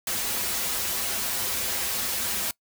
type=noise with comb filter; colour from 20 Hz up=white; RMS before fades=-28 dBFS; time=0.07-2.51 s; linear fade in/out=2 ms; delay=6.7 ms; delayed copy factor=-0.85; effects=noise-tail reverb RT60 0.1 s tail -23 dB re dry